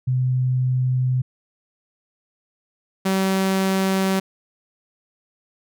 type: tone pair in turn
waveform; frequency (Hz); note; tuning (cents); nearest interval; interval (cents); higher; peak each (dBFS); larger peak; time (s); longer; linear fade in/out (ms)
sine / sawtooth; 127.7 / 191.33; C3 / G3; -42 / -42; perfect fifth; 700; second; -17 / -14; second; 0.07-1.22 / 3.05-4.2; neither; 10
effects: none